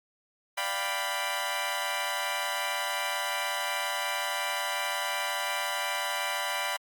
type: chord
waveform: 15% pulse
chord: G dominant seventh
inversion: second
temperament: equal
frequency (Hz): 587.3 / 698.5 / 784 / 987.8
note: D5 / F5 / G5 / B5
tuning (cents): 0 / 0 / 0 / 0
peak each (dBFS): -30 / -30 / -29 / -26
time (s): 0.57-6.77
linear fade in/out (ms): 10
effects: Opus 48 kbps